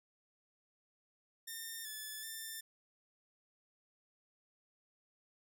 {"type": "tone with pitch steps", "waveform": "5% pulse", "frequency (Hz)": [1816, 1733, 1786], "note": ["A#6", "A6", "A6"], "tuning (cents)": [-46, -27, 25], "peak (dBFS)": -33, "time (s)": [1.47, 2.61], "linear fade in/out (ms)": 10, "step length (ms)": 380, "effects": []}